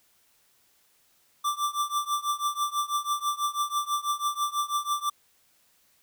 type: tone with tremolo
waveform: square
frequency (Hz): 1174.7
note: D6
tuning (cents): 0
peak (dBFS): -23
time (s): 1.44-5.1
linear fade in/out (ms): 10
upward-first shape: triangle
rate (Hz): 6.1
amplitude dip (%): 95
effects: white hiss -65 dBFS RMS until 6.02 s